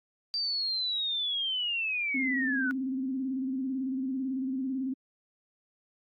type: linear sweep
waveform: sine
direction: down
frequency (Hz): 4699 to 1449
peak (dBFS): -28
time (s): 0.34-2.71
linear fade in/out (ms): 0
type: tone with vibrato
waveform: sine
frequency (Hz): 262.9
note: C4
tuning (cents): +8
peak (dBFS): -29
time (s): 2.14-4.94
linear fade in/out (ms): 10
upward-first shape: square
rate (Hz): 18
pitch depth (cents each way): 49
effects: AAC 64 kbps